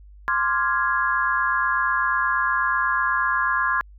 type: chord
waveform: sine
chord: D half-diminished seventh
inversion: third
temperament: equal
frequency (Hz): 1046.5 / 1174.7 / 1396.9 / 1661.2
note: C6 / D6 / F6 / Ab6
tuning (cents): 0 / 0 / 0 / 0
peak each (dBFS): -23 / -28 / -26 / -23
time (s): 0.28-3.81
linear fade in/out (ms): 0
effects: added 50 Hz sine -43 dBFS peak until 3.98 s